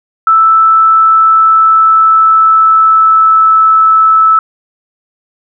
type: tone with pitch glide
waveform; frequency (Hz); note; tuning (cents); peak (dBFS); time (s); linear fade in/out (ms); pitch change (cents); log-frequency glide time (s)
sine; 1318.5 to 1308.6; E6 to E6; 0 to -13; -3; 0.27-4.39; 2; -13; 0.51-3.73
effects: none